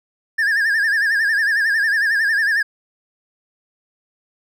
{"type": "tone with vibrato", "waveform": "triangle", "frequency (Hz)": 1714, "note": "A6", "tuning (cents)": -46, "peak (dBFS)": -13, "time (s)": [0.38, 2.63], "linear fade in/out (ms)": 10, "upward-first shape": "sine", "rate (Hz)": 11, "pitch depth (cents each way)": 110, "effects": []}